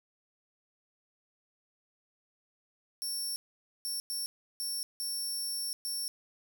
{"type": "tone bursts at uneven times", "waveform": "20% pulse", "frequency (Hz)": 5450, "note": "F8", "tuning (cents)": -43, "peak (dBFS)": -28, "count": 6, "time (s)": [[3.02, 3.36], [3.85, 4], [4.1, 4.26], [4.6, 4.83], [5, 5.73], [5.85, 6.08]], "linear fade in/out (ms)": 0, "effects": []}